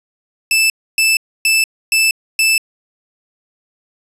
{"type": "tone bursts", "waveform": "sawtooth", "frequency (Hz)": 2637, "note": "E7", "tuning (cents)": 0, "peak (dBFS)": -7, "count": 5, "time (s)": [0.51, 2.58], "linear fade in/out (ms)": 2, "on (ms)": 190, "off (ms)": 280, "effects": ["resampled to 32000 Hz", "7-bit"]}